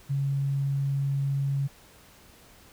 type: tone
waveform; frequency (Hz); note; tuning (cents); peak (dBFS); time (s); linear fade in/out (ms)
sine; 138.59; C#3; 0; -24; 0.09-1.68; 20
effects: pink hiss -54 dBFS RMS until 2.72 s